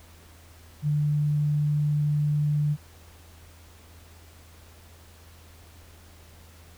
sine tone, 148.2 Hz, D3, 16 cents sharp, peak -21 dBFS, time 0.82-2.77 s, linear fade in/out 50 ms, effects added 82 Hz sine -50 dBFS peak until 6.77 s + pink hiss -54 dBFS RMS until 6.77 s

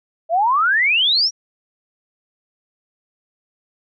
sine exponential sweep, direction up, 633 to 5800 Hz, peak -13 dBFS, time 0.29-1.31 s, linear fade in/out 50 ms, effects none

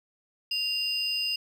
triangle tone pair together, 2794 / 4982 Hz, F7 / D#8, 0 / +1 cents, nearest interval minor seventh, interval 1001 cents, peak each -28 / -28 dBFS, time 0.51-1.36 s, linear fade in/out 5 ms, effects none

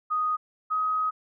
sine tone pair in turn, 1244.5 / 1261.9 Hz, D#6 / D#6, 0 / +24 cents, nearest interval unison, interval 24 cents, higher second, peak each -23 dBFS, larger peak neither, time 0.1-0.37 / 0.7-1.11 s, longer second, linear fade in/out 20 ms, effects none

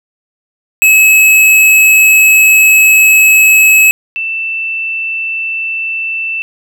square / sine tone pair in turn, 2578 / 2664 Hz, E7 / E7, -39 / +18 cents, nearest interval minor second, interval 57 cents, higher second, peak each -4 / -14 dBFS, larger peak first, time 0.82-3.91 / 4.16-6.42 s, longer first, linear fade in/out 0 ms, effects none

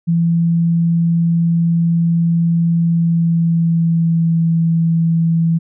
sine tone with pitch glide, 168 to 165.21 Hz, E3 to E3, +33 to +4 cents, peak -11 dBFS, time 0.07-5.59 s, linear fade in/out 20 ms, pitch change -29 cents, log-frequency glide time 2.79-4.4 s, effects none

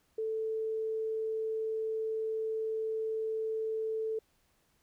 sine tone, 441 Hz, A4, 4 cents sharp, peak -31 dBFS, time 0.18-4.19 s, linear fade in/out 5 ms, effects pink hiss -72 dBFS RMS until 4.82 s

